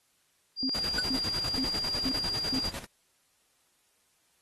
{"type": "tone", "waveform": "sine", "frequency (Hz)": 4785, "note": "D8", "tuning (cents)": 32, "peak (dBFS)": -29, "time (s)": [0.56, 2.72], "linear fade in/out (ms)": 50}
{"type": "tone bursts", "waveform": "sine", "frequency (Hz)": 261.6, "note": "C4", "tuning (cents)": 0, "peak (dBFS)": -29, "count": 5, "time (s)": [0.63, 2.59], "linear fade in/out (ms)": 0, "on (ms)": 64, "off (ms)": 410}
{"type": "noise with tremolo", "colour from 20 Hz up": "pink", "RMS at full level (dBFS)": -37, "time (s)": [0.74, 2.85], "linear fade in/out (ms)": 10, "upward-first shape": "square", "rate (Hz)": 10, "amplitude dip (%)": 70}
{"type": "tone with exponential decay", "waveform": "square", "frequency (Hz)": 1489, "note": "F#6", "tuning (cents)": 11, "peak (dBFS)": -25, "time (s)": [0.98, 1.06], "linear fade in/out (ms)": 5, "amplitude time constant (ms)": 16}
{"effects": ["white hiss -70 dBFS RMS until 4.41 s", "AAC 32 kbps"]}